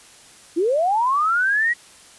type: linear sweep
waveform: sine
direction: up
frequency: 308.9 to 1939 Hz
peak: -16 dBFS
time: 0.56-1.74 s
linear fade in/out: 20 ms
effects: white hiss -47 dBFS RMS until 2.18 s + resampled to 24000 Hz